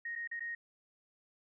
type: tone with dropouts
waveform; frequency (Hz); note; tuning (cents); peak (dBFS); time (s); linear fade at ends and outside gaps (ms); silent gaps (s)
sine; 1867; A#6; +2; -37; 0.05-0.55; 5; 0.154-0.159 / 0.275-0.313 / 0.396-0.405
effects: none